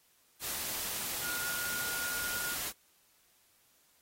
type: tone in noise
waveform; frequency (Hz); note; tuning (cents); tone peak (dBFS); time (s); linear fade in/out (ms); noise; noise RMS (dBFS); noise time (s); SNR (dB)
sine; 1430; F6; +41; -37; 1.21-2.56; 50; white; -37; 0.4-2.73; -3
effects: white hiss -68 dBFS RMS until 4.01 s + AAC 48 kbps